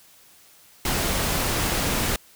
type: noise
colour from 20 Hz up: pink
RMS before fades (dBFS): -24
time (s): 0.85-2.16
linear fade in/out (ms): 2
effects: white hiss -53 dBFS RMS until 2.35 s